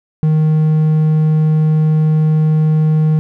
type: tone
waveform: triangle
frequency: 155.56 Hz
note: D#3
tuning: in tune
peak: -7 dBFS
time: 0.23-3.19 s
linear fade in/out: 0 ms
effects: none